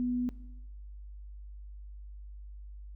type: tone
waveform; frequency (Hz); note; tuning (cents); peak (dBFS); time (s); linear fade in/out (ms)
sine; 246.9; B3; 0; -28; 0-0.29; 0
effects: noise-tail reverb RT60 1.0 s tail -19 dB re dry + added 50 Hz sine -43 dBFS peak until 2.95 s